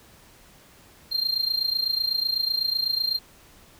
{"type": "tone with amplitude modulation", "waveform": "triangle", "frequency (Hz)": 4186, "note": "C8", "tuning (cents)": 0, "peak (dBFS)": -18, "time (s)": [1.11, 3.19], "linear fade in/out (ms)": 20, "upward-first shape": "sine", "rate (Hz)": 28, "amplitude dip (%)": 80, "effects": ["pink hiss -53 dBFS RMS until 3.79 s"]}